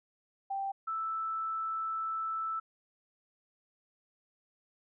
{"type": "tone pair in turn", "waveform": "sine", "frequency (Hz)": [784, 1318.5], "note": ["G5", "E6"], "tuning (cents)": [0, 0], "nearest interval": "major sixth", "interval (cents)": 900, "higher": "second", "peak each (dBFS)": [-32, -32], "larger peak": "neither", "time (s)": [[0.5, 0.72], [0.87, 2.6]], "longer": "second", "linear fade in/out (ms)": 10, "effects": []}